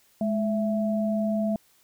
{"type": "tone pair together", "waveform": "sine", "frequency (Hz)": [211.3, 663], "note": ["G#3", "E5"], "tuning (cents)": [30, 10], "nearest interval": "octave + minor sixth", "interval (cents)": 1980, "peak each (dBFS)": [-24, -28], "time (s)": [0.21, 1.56], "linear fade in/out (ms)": 2, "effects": ["white hiss -62 dBFS RMS until 1.83 s"]}